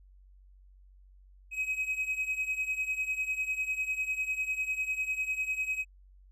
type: beating tone pair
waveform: triangle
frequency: 2530 / 2540 Hz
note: D#7 / D#7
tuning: +28 / +35 cents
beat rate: 10 Hz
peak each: -34 / -30 dBFS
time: 1.51-5.85 s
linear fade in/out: 50 ms
effects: added 47 Hz sine -54 dBFS peak until 6.31 s + resampled to 32000 Hz